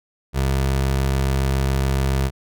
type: tone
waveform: 25% pulse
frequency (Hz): 67.1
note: C2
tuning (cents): +44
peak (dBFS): -14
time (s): 0.33-2.31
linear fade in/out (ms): 50
effects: none